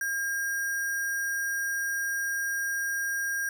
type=tone with sample-and-hold; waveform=sine; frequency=1613 Hz; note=G6; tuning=49 cents sharp; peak=-27 dBFS; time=0.01-3.49 s; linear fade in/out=2 ms; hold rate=7350 Hz; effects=none